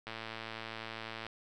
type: click train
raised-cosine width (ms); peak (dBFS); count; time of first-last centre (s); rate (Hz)
0.3; -25; 135; 0.07-1.266; 112
effects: none